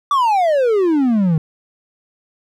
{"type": "exponential sweep", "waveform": "triangle", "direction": "down", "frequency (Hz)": [1180, 152.1], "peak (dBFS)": -10, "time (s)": [0.11, 1.38], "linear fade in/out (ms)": 2, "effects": []}